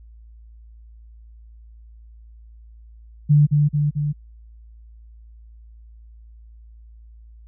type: tone with echo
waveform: sine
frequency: 147.3 Hz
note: D3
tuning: 6 cents sharp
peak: -10 dBFS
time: 3.29-3.47 s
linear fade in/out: 20 ms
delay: 220 ms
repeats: 3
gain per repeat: -3 dB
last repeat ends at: 4.13 s
effects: added 56 Hz sine -42 dBFS peak until 7.47 s